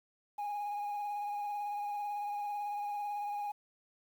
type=tone with vibrato; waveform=sine; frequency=823 Hz; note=G#5; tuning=16 cents flat; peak=-32 dBFS; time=0.38-3.52 s; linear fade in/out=10 ms; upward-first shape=sine; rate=18 Hz; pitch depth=23 cents each way; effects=tanh soft clip ceiling -34 dBFS + 10-bit